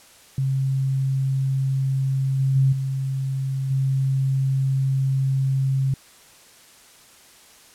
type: tone with level steps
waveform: sine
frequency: 134.3 Hz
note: C3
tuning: 46 cents sharp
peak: -19 / -17 / -14 / -22 / -18 dBFS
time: 0.38-5.94 s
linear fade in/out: 2 ms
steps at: 2.39 / 2.55 / 2.72 / 3.7 s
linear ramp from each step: 10 ms
effects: white hiss -50 dBFS RMS until 7.74 s + low-pass 11000 Hz 12 dB/octave